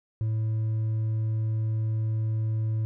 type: tone with hard clipping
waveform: sine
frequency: 110 Hz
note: A2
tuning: in tune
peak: -25 dBFS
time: 0.21-2.85 s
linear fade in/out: 0 ms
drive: 2 dB
effects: none